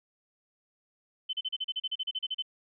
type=tone bursts; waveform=sine; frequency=3055 Hz; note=G7; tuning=45 cents flat; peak=-29 dBFS; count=15; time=1.29-2.424 s; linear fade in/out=10 ms; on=42 ms; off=36 ms; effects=none